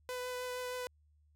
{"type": "tone with vibrato", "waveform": "sawtooth", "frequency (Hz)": 500, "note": "B4", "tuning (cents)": 21, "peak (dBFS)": -34, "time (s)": [0.09, 0.87], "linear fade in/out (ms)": 0, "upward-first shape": "triangle", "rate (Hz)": 6.4, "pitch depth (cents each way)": 13, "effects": ["added 75 Hz sine -65 dBFS peak until 1.35 s"]}